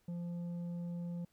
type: tone with tanh clipping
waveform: sine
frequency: 173.1 Hz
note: F3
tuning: 15 cents flat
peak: -39 dBFS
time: 0.08-1.25 s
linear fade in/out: 5 ms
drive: 6 dB
effects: pink hiss -75 dBFS RMS until 1.32 s